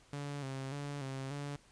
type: tone with vibrato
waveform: sawtooth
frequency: 138.59 Hz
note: C#3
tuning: in tune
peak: -35 dBFS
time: 0.13-1.56 s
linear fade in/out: 0 ms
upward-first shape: square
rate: 1.7 Hz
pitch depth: 58 cents each way
effects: pink hiss -64 dBFS RMS until 1.71 s + resampled to 22050 Hz